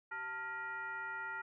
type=tone with frequency modulation; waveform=sine; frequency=1399 Hz; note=F6; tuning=3 cents sharp; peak=-39 dBFS; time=0.11-1.42 s; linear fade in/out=10 ms; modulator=507 Hz; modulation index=1; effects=none